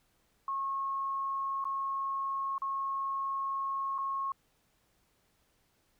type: tone with dropouts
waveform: sine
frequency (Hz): 1089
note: C#6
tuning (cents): -31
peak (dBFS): -31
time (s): 0.48-4.32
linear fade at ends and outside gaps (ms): 2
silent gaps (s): 1.642-1.652 / 2.581-2.619 / 3.981-3.985
effects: pink hiss -72 dBFS RMS until 5.99 s